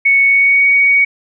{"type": "tone with pitch glide", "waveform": "sine", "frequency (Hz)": [2217, 2243], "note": ["C#7", "C#7"], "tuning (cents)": [0, 20], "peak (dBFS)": -7, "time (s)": [0.05, 1.05], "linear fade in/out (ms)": 10, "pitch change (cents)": 20, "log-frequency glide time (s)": [0.23, 0.67], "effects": []}